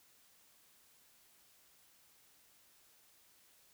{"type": "silence", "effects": ["white hiss -67 dBFS RMS until 3.73 s"]}